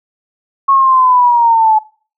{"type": "linear sweep", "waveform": "sine", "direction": "down", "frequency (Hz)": [1100, 858], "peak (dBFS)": -6, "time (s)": [0.68, 1.79], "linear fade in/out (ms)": 10, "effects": ["noise-tail reverb RT60 0.4 s tail -22 dB re dry"]}